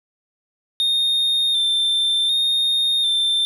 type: tone with vibrato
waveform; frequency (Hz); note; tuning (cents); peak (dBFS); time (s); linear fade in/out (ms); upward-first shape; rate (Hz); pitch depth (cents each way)
triangle; 3626; A#7; -49; -15; 0.8-3.45; 0; square; 0.67; 28
effects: none